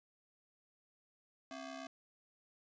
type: ring-modulated tone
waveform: sawtooth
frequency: 466 Hz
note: A#4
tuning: 1 cent flat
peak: -38 dBFS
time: 1.51-1.87 s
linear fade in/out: 2 ms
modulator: 199 Hz
effects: resampled to 16000 Hz